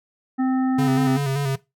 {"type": "harmonic tone", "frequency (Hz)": 260, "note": "C4", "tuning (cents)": -11, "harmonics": [1, 3, 5, 7], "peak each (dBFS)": [-18, -29, -36, -39], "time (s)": [0.38, 1.18], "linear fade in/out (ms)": 20}
{"type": "tone with vibrato", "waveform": "square", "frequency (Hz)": 138.59, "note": "C#3", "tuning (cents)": 0, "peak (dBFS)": -21, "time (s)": [0.78, 1.56], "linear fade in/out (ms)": 10, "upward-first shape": "square", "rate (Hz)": 5.2, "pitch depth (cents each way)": 43}
{"effects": ["noise-tail reverb RT60 0.2 s tail -18 dB re dry"]}